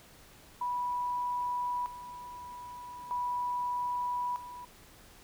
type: tone with tremolo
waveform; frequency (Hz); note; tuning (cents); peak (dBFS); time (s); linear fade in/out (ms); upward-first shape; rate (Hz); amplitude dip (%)
sine; 981; B5; -12; -30; 0.61-4.65; 5; square; 0.4; 75
effects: pink hiss -56 dBFS RMS until 5.23 s